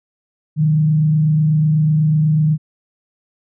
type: tone with frequency modulation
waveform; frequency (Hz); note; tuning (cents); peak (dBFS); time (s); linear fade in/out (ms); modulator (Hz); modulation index
sine; 154.1; D#3; -16; -11; 0.56-2.58; 50; 28.1; 0.32
effects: none